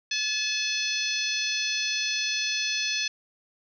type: harmonic tone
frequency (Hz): 861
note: A5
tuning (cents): -38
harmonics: 2 / 3 / 4 / 5 / 6 / 7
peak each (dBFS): -36 / -30 / -32 / -32 / -34 / -34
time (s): 0.11-3.08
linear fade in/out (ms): 5
effects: none